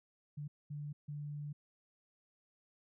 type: tone bursts at uneven times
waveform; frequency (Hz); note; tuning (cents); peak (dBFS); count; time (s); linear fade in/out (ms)
sine; 146.83; D3; 0; -40; 3; 0.37-0.48 / 0.7-0.93 / 1.08-1.53; 10
effects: none